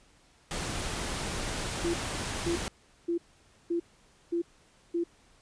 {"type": "noise", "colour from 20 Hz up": "pink", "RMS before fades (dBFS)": -34, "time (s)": [0.51, 2.68], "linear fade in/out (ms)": 0}
{"type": "tone bursts", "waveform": "sine", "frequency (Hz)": 341.4, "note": "F4", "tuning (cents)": -39, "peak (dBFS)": -26, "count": 6, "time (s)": [1.84, 5.04], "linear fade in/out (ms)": 10, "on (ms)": 100, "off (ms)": 520}
{"effects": ["pink hiss -62 dBFS RMS until 5.41 s", "resampled to 22050 Hz"]}